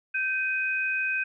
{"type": "tone pair together", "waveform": "sine", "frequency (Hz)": [1553.5, 2507], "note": ["G6", "D#7"], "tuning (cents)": [-16, 12], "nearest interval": "minor sixth", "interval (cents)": 828, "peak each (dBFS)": [-28, -27], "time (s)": [0.14, 1.24], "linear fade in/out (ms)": 10, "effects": []}